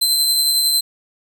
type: tone with tremolo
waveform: sawtooth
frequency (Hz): 4087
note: C8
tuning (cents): -41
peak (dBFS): -10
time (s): 0.01-0.81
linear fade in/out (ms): 10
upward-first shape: triangle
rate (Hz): 11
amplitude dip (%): 30
effects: none